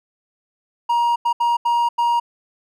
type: tone bursts at uneven times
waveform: triangle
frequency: 946 Hz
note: A#5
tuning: 25 cents sharp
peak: -13 dBFS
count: 5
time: 0.89-1.16 / 1.25-1.33 / 1.4-1.57 / 1.65-1.89 / 1.98-2.2 s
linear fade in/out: 10 ms
effects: none

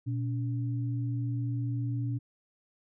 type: tone pair together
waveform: sine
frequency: 120 / 285.4 Hz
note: B2 / D4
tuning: -49 / -49 cents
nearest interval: octave + minor third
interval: 1500 cents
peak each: -29 / -38 dBFS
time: 0.06-2.19 s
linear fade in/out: 20 ms
effects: none

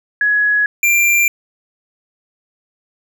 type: tone pair in turn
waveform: sine / square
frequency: 1679 / 2374 Hz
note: G#6 / D7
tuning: +18 / +18 cents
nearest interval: tritone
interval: 600 cents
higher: second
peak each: -11 dBFS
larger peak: neither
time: 0.21-0.66 / 0.83-1.28 s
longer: neither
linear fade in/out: 2 ms
effects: none

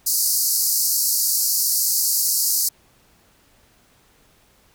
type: band-pass noise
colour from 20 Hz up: white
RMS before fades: -20 dBFS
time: 0.06-2.69 s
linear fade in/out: 10 ms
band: 4400 to 16000 Hz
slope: 96 dB/octave
effects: pink hiss -57 dBFS RMS until 4.74 s

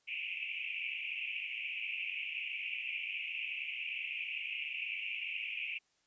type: band-pass noise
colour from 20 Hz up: pink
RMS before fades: -40 dBFS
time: 0.07-5.79 s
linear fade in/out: 20 ms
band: 2300 to 2800 Hz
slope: 96 dB/octave
effects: white hiss -75 dBFS RMS until 6.06 s + resampled to 16000 Hz

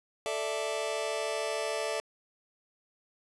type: chord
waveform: sawtooth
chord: A suspended fourth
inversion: none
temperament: just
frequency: 440 / 586.7 / 660 Hz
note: A4 / D5 / E5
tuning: 0 / -2 / +2 cents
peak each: -31 dBFS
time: 0.26-2 s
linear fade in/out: 0 ms
effects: resampled to 24000 Hz + 9-bit

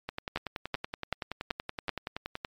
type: two click trains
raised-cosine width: 0.3 ms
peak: -18 / -13 dBFS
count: 26 / 5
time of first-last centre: 0.09-2.448 / 0.36-1.893 s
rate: 10.6 / 2.61 Hz
effects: MP3 96 kbps

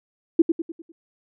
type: tone with echo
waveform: sine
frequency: 330 Hz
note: E4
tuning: 2 cents sharp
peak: -9 dBFS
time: 0.39-0.42 s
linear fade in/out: 5 ms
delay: 100 ms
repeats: 5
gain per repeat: -7 dB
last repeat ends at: 0.92 s
effects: none

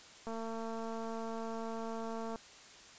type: click train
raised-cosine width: 1 ms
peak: -29 dBFS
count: 473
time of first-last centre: 0.27-2.358 s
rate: 226 Hz
effects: white hiss -55 dBFS RMS until 2.98 s + resampled to 16000 Hz

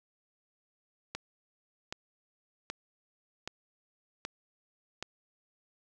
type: click train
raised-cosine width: 0.2 ms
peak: -19 dBFS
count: 6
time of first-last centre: 1.15-5.026 s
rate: 1.29 Hz
effects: none

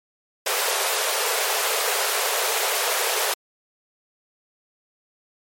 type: high-pass noise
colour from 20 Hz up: pink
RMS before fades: -23 dBFS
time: 0.46-3.34 s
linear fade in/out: 5 ms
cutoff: 400 Hz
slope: 96 dB/octave
effects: MP3 64 kbps

